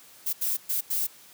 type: noise bursts at uneven times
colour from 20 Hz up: violet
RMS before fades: -27 dBFS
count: 4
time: 0.26-0.33 / 0.41-0.57 / 0.69-0.81 / 0.9-1.07 s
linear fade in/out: 10 ms
effects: white hiss -52 dBFS RMS until 1.33 s + high-pass 80 Hz 12 dB/octave